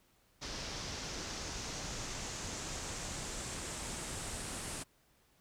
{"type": "noise with low-pass filter sweep", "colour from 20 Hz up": "pink", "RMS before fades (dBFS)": -42, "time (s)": [0.41, 4.84], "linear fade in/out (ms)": 20, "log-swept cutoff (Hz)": [5400, 9100], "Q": 2.7, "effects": ["pink hiss -70 dBFS RMS until 5.4 s"]}